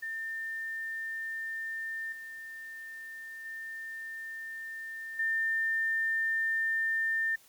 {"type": "tone with level steps", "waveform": "sine", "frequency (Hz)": 1800, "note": "A6", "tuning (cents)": 39, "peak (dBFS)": [-34, -41, -38, -27], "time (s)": [0.02, 7.36], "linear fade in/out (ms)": 10, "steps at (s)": [2.12, 3.45, 5.19], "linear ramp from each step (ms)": 5, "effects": ["white hiss -60 dBFS RMS until 7.48 s"]}